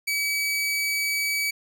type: tone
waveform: sawtooth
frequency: 2283 Hz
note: D7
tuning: 50 cents flat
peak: -20 dBFS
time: 0.07-1.51 s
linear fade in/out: 10 ms
effects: none